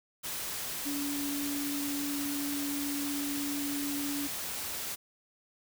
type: tone in noise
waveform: sine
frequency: 285.4 Hz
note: D4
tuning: 49 cents flat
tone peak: -33 dBFS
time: 0.85-4.28 s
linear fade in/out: 20 ms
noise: white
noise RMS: -37 dBFS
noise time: 0.23-4.96 s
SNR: +1 dB
effects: none